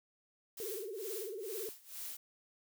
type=noise with tremolo; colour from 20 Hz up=blue; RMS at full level=-43 dBFS; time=0.57-2.17 s; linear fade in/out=5 ms; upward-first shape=sine; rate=2.2 Hz; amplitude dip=90%
type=tone with vibrato; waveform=sine; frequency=413.8 Hz; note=G#4; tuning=6 cents flat; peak=-40 dBFS; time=0.6-1.69 s; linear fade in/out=0 ms; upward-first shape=sine; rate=18 Hz; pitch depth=190 cents each way
effects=none